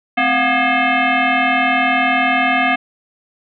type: tone with frequency modulation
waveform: sine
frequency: 700 Hz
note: F5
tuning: 4 cents sharp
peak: -12 dBFS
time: 0.17-2.76 s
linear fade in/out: 10 ms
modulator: 480 Hz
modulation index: 4.1
effects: none